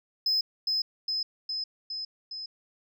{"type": "tone with echo", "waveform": "sine", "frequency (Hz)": 5100, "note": "D#8", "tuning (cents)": 42, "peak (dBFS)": -20, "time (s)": [0.26, 0.41], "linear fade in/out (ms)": 5, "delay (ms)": 410, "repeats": 5, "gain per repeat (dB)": -3, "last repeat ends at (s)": 2.46, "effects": ["tanh soft clip ceiling -22 dBFS"]}